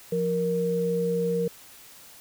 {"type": "tone pair together", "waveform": "sine", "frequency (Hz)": [174.61, 467.8], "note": ["F3", "A#4"], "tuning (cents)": [0, 6], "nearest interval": "octave + perfect fourth", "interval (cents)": 1706, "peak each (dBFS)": [-28, -24], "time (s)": [0.12, 1.48], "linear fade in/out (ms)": 5, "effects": ["white hiss -49 dBFS RMS until 2.2 s"]}